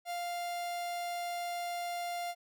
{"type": "tone", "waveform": "45% pulse", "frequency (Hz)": 698.5, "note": "F5", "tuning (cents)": 0, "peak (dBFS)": -35, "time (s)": [0.05, 2.35], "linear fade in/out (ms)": 50, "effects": []}